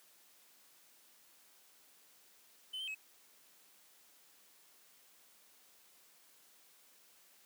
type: tone with pitch steps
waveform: triangle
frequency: 3043 / 3131 / 2565 Hz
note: F#7 / G7 / E7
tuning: +48 / -3 / -48 cents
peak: -38 dBFS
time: 2.73-2.949 s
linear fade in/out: 10 ms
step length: 73 ms
effects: white hiss -65 dBFS RMS until 7.45 s + high-pass 200 Hz 12 dB/octave